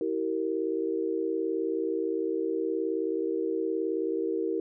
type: tone cluster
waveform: sine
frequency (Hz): 325 / 384.1 / 462.9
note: E4 / G4 / A#4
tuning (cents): -24 / -35 / -12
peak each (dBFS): -31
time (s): 0.01-4.6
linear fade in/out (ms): 2
effects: none